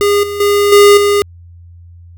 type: tone with level steps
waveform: square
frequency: 407.8 Hz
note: G#4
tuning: 32 cents flat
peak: -9 / -19 / -9 / -3 / -9 dBFS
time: 0.01-1.22 s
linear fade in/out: 0 ms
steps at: 0.23 / 0.4 / 0.72 / 0.97 s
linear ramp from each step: 5 ms
effects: added 86 Hz sine -34 dBFS peak until 2.17 s